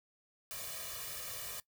white noise with comb filter, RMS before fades -43 dBFS, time 0.51-1.6 s, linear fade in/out 0 ms, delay 1.7 ms, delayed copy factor +0.95, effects noise-tail reverb RT60 0.1 s tail -20 dB re dry

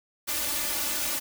white noise with comb filter, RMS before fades -29 dBFS, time 0.27-1.2 s, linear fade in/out 20 ms, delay 3.4 ms, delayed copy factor +0.9, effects none

